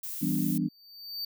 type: noise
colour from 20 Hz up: violet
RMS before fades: -37 dBFS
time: 0.03-0.58 s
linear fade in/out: 5 ms
type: chord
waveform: sine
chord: E minor seventh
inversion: none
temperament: equal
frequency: 164.81 / 196 / 246.9 / 293.7 Hz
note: E3 / G3 / B3 / D4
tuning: 0 / 0 / 0 / 0 cents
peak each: -31 dBFS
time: 0.21-0.69 s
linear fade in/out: 20 ms
type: tone with exponential growth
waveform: square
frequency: 4600 Hz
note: D8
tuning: 37 cents flat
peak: -31 dBFS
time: 0.51-1.25 s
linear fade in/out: 5 ms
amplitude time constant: 160 ms
effects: none